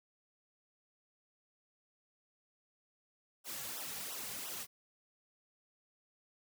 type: noise with flanger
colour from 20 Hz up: white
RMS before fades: -43 dBFS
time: 3.44-4.67 s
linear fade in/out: 50 ms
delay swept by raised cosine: 0.44 to 3.24 ms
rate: 2.9 Hz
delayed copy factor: -0.9
effects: none